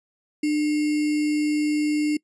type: tone with sample-and-hold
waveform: sine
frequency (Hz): 300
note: D4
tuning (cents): +37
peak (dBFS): -19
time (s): 0.43-2.17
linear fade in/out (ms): 5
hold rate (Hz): 2450
effects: noise-tail reverb RT60 0.1 s tail -24 dB re dry + resampled to 22050 Hz